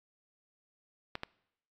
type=clicks; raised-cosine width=0.3 ms; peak=-20 dBFS; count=2; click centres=1.154 / 1.234 s; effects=noise-tail reverb RT60 0.8 s tail -23 dB re dry + AAC 64 kbps

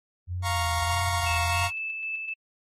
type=tone with vibrato; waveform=sine; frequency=87.31 Hz; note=F2; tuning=in tune; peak=-28 dBFS; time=0.27-1.71 s; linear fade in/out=50 ms; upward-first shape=sine; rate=1.6 Hz; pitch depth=71 cents each way
type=chord; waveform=sawtooth; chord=Bb minor; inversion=second; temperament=equal with one note detuned; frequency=698.5 / 932.3 / 1103.6 Hz; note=F5 / Bb5 / Db6; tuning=0 / 0 / -8 cents; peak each=-27 dBFS; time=0.42-1.71 s; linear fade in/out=50 ms
type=tone with tremolo; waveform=sine; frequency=2628 Hz; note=E7; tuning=6 cents flat; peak=-29 dBFS; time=1.26-2.34 s; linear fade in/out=10 ms; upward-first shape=square; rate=3.9 Hz; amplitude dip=25%
effects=AAC 32 kbps

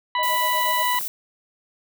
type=harmonic tone; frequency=987 Hz; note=B5; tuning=1 cent flat; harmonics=1 / 2 / 3 / 4; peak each=-21 / -27 / -31 / -33 dBFS; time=0.15-0.99 s; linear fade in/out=2 ms
type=tone with tremolo; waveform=sine; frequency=622.3 Hz; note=D#5; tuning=in tune; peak=-28 dBFS; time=0.18-0.83 s; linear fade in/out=10 ms; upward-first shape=sine; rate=8.3 Hz; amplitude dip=95%
type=noise; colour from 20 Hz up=violet; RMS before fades=-28 dBFS; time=0.23-1.08 s; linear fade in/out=0 ms
type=clicks; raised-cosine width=0.5 ms; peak=-25 dBFS; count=2; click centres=0.945 / 1.011 s
effects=none

